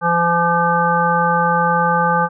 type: harmonic tone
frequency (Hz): 170.8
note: F3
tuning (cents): -38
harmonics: 1 / 3 / 5 / 7 / 9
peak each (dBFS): -21 / -21 / -17 / -18 / -21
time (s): 0.01-2.29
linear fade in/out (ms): 50
effects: none